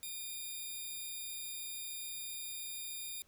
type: tone pair together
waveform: 5% pulse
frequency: 2404 / 3673 Hz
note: D7 / A#7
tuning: +40 / -26 cents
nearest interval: perfect fifth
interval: 734 cents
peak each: -36 / -35 dBFS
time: 0.03-3.22 s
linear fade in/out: 0 ms
effects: pink hiss -69 dBFS RMS until 3.27 s